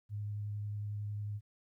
sine tone with vibrato, 103.83 Hz, G#2, in tune, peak -36 dBFS, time 0.09-1.41 s, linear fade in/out 50 ms, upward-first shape sine, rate 11 Hz, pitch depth 11 cents each way, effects 13-bit

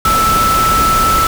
sine tone in noise, 1318.5 Hz, E6, in tune, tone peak -10 dBFS, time 0.05-1.27 s, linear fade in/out 2 ms, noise pink, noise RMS -17 dBFS, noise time 0.05-1.27 s, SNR +4 dB, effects none

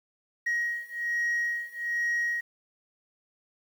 sine beating tone pair, 1890 / 1891.2 Hz, A#6 / A#6, +23 / +24 cents, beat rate 1.2 Hz, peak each -29 / -28 dBFS, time 0.46-2.41 s, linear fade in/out 10 ms, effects tanh soft clip ceiling -23 dBFS + 9-bit

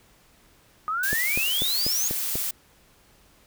sine exponential sweep, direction up, 1221 to 6770 Hz, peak -24 dBFS, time 0.88-2.08 s, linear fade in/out 0 ms
blue noise, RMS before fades -28 dBFS, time 1.03-2.51 s, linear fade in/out 5 ms
click train, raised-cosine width 2 ms, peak -17 dBFS, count 6, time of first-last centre 1.13-2.355 s, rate 4.08 Hz
effects pink hiss -58 dBFS RMS until 3.46 s

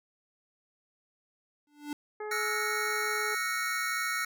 square tone with exponential growth, 293.7 Hz, D4, in tune, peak -32 dBFS, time 1.67-1.93 s, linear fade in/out 2 ms, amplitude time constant 55 ms
harmonic tone, 423.8 Hz, G#4, 35 cents sharp, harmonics 1 / 2 / 3 / 4 / 5, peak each -36 / -42 / -46 / -48 / -50 dBFS, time 2.2-3.35 s, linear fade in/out 5 ms
square chord, F# dominant seventh, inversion third, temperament equal with one note detuned, 1318.5 / 1442 / 1864.7 / 2217 Hz, E6 / F#6 / A#6 / C#7, 0 / -45 / 0 / 0 cents, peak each -36 dBFS, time 2.31-4.25 s, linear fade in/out 5 ms
effects none

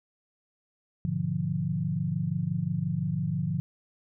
sine chord, G# diminished seventh, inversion none, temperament equal with one note detuned, 103.83 / 123.47 / 148.71 / 174.61 Hz, G#2 / B2 / D3 / F3, 0 / 0 / +22 / 0 cents, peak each -35 / -36 / -30 / -30 dBFS, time 1.05-3.6 s, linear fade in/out 0 ms, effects none

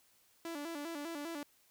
sawtooth tone with vibrato, 311.1 Hz, D#4, in tune, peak -36 dBFS, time 0.45-1.43 s, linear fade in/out 2 ms, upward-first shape square, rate 5 Hz, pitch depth 120 cents each way, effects white hiss -69 dBFS RMS until 1.7 s

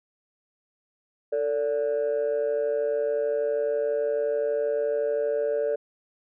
sine tone pair together, 446.7 / 578.6 Hz, A4 / D5, +26 / -26 cents, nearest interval major third, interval 448 cents, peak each -24 dBFS, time 1.32-5.76 s, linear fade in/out 10 ms, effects tanh soft clip ceiling -19 dBFS

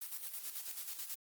blue noise with tremolo, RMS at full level -42 dBFS, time 0.01-1.15 s, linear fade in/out 10 ms, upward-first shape square, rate 9.2 Hz, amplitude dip 55%, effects Opus 32 kbps

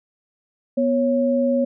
sine tone pair together, 245.4 / 551 Hz, B3 / C#5, -11 / -11 cents, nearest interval octave + major second, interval 1400 cents, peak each -19 dBFS, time 0.77-1.65 s, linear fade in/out 10 ms, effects none

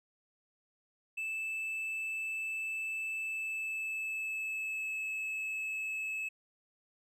triangle tone with pitch glide, 2632 to 2597 Hz, E7 to E7, -3 to -26 cents, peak -33 dBFS, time 1.17-6.29 s, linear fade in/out 10 ms, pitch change -23 cents, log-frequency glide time 3.19-5.01 s, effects none

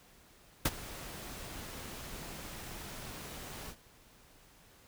pink noise with ADSR envelope, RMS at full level -27 dBFS, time 0.65-3.76 s, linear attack 7 ms, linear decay 38 ms, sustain -18 dB, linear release 70 ms, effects pink hiss -61 dBFS RMS until 4.87 s

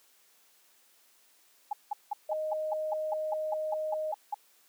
sine tone bursts, 830.6 Hz, G#5, in tune, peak -28 dBFS, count 14, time 1.71-4.344 s, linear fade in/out 5 ms, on 21 ms, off 180 ms
sine tone, 621 Hz, D#5, 3 cents flat, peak -30 dBFS, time 2.29-4.12 s, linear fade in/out 5 ms
effects white hiss -64 dBFS RMS until 4.68 s + high-pass 300 Hz 12 dB/octave

